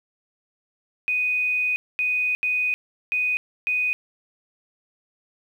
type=tone bursts at uneven times; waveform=sine; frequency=2490 Hz; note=D#7; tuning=1 cent sharp; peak=-20 dBFS; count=5; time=1.08-1.76 / 1.99-2.35 / 2.43-2.74 / 3.12-3.37 / 3.67-3.93 s; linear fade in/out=0 ms; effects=9-bit